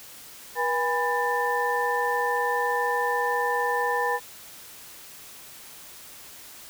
sine tone cluster, 482.6 / 819 / 995 / 1779 Hz, B4 / G#5 / B5 / A6, -40 / -24 / +13 / +19 cents, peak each -28 dBFS, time 0.55-4.2 s, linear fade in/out 50 ms, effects white hiss -45 dBFS RMS until 6.69 s

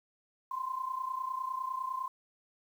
sine tone pair together, 1020 / 1049.9 Hz, C6 / C6, -44 / +6 cents, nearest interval minor second, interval 50 cents, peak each -38 / -35 dBFS, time 0.51-2.08 s, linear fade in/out 5 ms, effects 10-bit

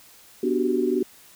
sine chord, G major seventh, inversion first, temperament equal, 246.9 / 293.7 / 370 / 392 Hz, B3 / D4 / F#4 / G4, 0 / 0 / 0 / 0 cents, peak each -26 / -27 / -23 / -28 dBFS, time 0.43-1.03 s, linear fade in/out 5 ms, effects white hiss -51 dBFS RMS until 1.35 s

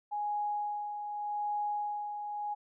sine tone with tremolo, 830.6 Hz, G#5, in tune, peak -30 dBFS, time 0.11-2.55 s, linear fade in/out 20 ms, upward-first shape sine, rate 0.84 Hz, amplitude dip 50%, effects none

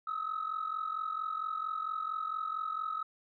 sine tone pair together, 1258.6 / 1303 Hz, D#6 / E6, +19 / -20 cents, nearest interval minor second, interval 61 cents, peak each -35 / -35 dBFS, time 0.07-3.03 s, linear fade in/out 5 ms, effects tanh soft clip ceiling -28 dBFS

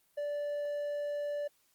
triangle tone, 583 Hz, D5, 13 cents flat, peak -31 dBFS, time 0.17-1.48 s, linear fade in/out 10 ms, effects white hiss -71 dBFS RMS until 1.74 s + Opus 24 kbps

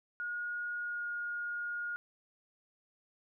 sine tone with pitch glide, 1439 to 1429.1 Hz, F#6 to F6, -49 to +39 cents, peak -35 dBFS, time 0.2-1.96 s, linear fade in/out 0 ms, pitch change -12 cents, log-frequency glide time 0.8-1.06 s, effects none

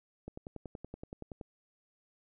click train, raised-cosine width 2 ms, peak -29 dBFS, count 13, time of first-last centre 0.28-1.412 s, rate 10.6 Hz, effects none

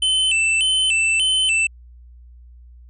square tone with vibrato, 2850 Hz, F7, 34 cents sharp, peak -16 dBFS, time 0.02-1.67 s, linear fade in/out 5 ms, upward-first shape square, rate 1.7 Hz, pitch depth 120 cents each way, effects added 60 Hz sine -41 dBFS peak until 2.89 s + resampled to 24000 Hz

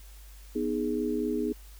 sine chord, G# minor, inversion first, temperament equal, 246.9 / 311.1 / 415.3 Hz, B3 / D#4 / G#4, 0 / 0 / 0 cents, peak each -31 dBFS, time 0.55-1.53 s, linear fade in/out 10 ms, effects added 50 Hz sine -46 dBFS peak until 1.79 s + white hiss -56 dBFS RMS until 1.79 s

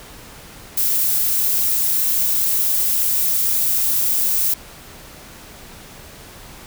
violet noise, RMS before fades -18 dBFS, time 0.77-4.54 s, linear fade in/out 5 ms, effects pink hiss -40 dBFS RMS until 6.66 s

